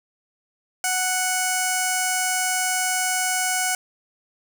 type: tone with notch filter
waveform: 5% pulse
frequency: 740 Hz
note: F#5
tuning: in tune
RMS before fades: -23 dBFS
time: 0.84-3.75 s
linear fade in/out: 2 ms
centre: 3800 Hz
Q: 0.89
effects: none